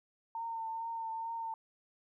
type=tone with vibrato; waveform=sine; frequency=908 Hz; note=A#5; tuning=46 cents flat; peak=-36 dBFS; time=0.35-1.54 s; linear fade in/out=2 ms; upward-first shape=triangle; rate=2.3 Hz; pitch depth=27 cents each way; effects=13-bit